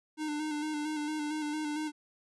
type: tone with vibrato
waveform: square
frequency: 302.8 Hz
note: D#4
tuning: 47 cents flat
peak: -33 dBFS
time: 0.17-1.92 s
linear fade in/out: 50 ms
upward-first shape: square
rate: 4.4 Hz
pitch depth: 31 cents each way
effects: resampled to 24000 Hz